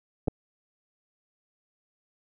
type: clicks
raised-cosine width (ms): 2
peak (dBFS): -21 / -11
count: 2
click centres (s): 0.275 / 0.282
effects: none